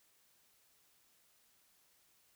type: silence
effects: white hiss -71 dBFS RMS until 2.35 s